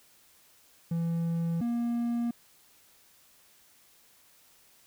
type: tone pair in turn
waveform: triangle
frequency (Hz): 167.3 / 236.4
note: E3 / A#3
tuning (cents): +26 / +24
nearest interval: tritone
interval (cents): 598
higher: second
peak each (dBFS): -25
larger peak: neither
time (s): 0.91-1.61 / 1.61-2.31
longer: neither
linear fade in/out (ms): 5
effects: white hiss -61 dBFS RMS until 4.86 s